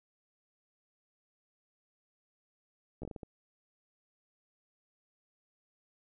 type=slowing click train; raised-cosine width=2 ms; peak=-29 dBFS; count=7; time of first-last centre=3.02-3.232 s; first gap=13 ms; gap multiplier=1.4; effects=none